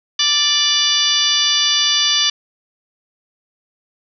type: harmonic tone with a mistuned harmonic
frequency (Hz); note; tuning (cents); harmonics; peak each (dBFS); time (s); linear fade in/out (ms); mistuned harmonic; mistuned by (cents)
587.3; D5; 0; 2 / 3 / 4 / 5 / 6 / 7 / 8 / 9 / 10; -29 / -27 / -28 / -19 / -17 / -28 / -19 / -29 / -23; 0.19-2.3; 5; 7; -18
effects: none